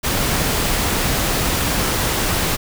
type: noise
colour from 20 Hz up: pink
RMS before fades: -19 dBFS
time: 0.03-2.57 s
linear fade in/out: 20 ms
effects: none